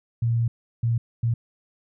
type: tone bursts at uneven times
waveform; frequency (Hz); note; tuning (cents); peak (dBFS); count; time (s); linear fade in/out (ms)
sine; 116.54; A#2; 0; -19; 3; 0.22-0.48 / 0.83-0.98 / 1.23-1.34; 5
effects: none